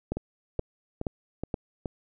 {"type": "two click trains", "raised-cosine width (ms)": 2, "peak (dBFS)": [-15, -18], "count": [4, 5], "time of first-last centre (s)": [[0.12, 1.542], [0.17, 1.858]], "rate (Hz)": [2.11, 2.37], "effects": []}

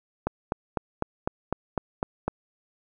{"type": "click train", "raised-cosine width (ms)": 1, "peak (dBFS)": -11, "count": 9, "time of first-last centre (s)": [0.27, 2.28], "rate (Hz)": 3.98, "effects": []}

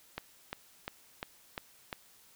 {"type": "click train", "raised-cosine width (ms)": 0.3, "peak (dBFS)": -20, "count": 6, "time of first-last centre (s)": [0.18, 1.928], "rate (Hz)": 2.86, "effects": ["white hiss -61 dBFS RMS until 2.35 s"]}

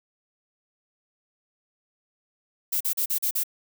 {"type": "noise bursts", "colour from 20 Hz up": "violet", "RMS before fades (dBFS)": -25, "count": 6, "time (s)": [2.72, 3.437], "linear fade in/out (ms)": 10, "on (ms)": 87, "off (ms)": 39, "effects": []}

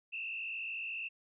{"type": "tone with frequency modulation", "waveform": "sine", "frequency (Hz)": 2668, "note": "E7", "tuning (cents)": 20, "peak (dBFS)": -37, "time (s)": [0.12, 1.09], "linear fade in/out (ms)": 20, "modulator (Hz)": 54.1, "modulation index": 1.9, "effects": []}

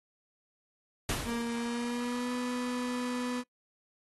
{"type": "noise with exponential decay", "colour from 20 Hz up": "pink", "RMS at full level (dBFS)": -31, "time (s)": [1.09, 1.74], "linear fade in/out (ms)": 1, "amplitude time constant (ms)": 140}
{"type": "tone with pitch glide", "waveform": "35% pulse", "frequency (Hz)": [234.4, 247.5], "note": ["A#3", "B3"], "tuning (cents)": [10, 4], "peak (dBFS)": -30, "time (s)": [1.24, 3.44], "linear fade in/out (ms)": 50, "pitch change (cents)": 94, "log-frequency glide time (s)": [1.56, 2.32]}
{"effects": ["noise-tail reverb RT60 0.1 s tail -22 dB re dry", "AAC 32 kbps"]}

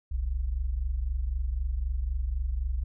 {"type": "tone pair together", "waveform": "sine", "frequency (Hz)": [40.7, 64.6], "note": ["E1", "C2"], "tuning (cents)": [-21, -21], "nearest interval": "minor sixth", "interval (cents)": 800, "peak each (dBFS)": [-31, -28], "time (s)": [0.11, 2.84], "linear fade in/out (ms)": 10, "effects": []}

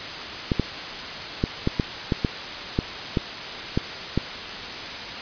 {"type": "clicks", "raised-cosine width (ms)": 3, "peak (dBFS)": -7, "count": 11, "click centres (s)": [0.518, 0.597, 1.439, 1.674, 1.798, 2.122, 2.248, 2.789, 3.172, 3.775, 4.176], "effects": ["white hiss -32 dBFS RMS until 5.21 s", "resampled to 11025 Hz"]}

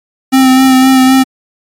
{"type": "tone with vibrato", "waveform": "square", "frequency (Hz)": 261.6, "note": "C4", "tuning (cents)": 0, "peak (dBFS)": -4, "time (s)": [0.32, 1.24], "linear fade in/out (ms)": 20, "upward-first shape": "sine", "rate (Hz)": 3.9, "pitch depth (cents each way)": 21, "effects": ["MP3 96 kbps"]}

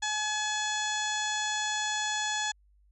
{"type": "harmonic tone", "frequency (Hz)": 850, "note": "G#5", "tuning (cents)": 40, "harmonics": [1, 2, 3, 4, 5, 6, 7, 8, 9], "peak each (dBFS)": [-34, -33, -43, -35, -42, -45, -43, -37, -44], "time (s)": [0.02, 2.52], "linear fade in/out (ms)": 10, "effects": ["added 50 Hz sine -60 dBFS peak until 2.91 s"]}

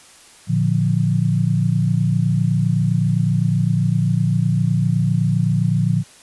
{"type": "chord", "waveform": "sine", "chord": "Bb major", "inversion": "none", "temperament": "equal with one note detuned", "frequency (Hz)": [115, 146.83, 174.61], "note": ["Bb2", "D3", "F3"], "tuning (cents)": [-23, 0, 0], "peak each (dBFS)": -19, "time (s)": [0.47, 6.04], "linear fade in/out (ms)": 50, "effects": ["white hiss -46 dBFS RMS until 6.22 s", "resampled to 24000 Hz"]}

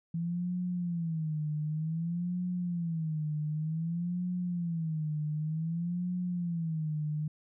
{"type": "tone with vibrato", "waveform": "sine", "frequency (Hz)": 164.81, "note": "E3", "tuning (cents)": 0, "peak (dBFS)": -30, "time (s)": [0.14, 7.28], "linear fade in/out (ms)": 5, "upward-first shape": "sine", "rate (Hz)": 0.54, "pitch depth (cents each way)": 150, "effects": []}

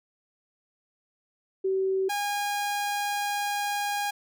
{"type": "tone pair in turn", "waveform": ["sine", "sawtooth"], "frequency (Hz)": [382.2, 817.1], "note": ["G4", "G#5"], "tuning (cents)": [-44, -28], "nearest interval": "octave + minor second", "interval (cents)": 1316, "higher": "second", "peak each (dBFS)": -23, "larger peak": "neither", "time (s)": [[1.64, 2.09], [2.09, 4.11]], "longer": "second", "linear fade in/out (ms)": 10, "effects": []}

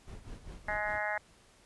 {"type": "noise with tremolo", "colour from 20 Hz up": "brown", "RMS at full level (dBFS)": -43, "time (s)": [0.07, 0.99], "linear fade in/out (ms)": 10, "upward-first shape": "sine", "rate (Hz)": 5, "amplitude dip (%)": 80}
{"type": "harmonic tone", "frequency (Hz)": 210, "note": "G#3", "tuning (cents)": 19, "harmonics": [3, 4, 5, 6, 7, 8, 9, 10], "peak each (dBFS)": [-38, -37, -47, -46, -42, -38, -38, -41], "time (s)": [0.68, 1.18], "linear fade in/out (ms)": 5}
{"effects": ["pink hiss -62 dBFS RMS until 1.65 s", "resampled to 24000 Hz"]}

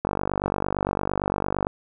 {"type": "click train", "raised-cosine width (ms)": 1, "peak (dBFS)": -9, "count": 80, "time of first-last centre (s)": [0.05, 1.669], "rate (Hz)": 48.8, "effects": []}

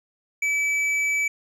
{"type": "tone with hard clipping", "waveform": "sine", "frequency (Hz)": 2300, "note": "D7", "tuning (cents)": -37, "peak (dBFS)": -22, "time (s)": [0.42, 1.28], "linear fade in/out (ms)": 5, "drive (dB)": 6, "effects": []}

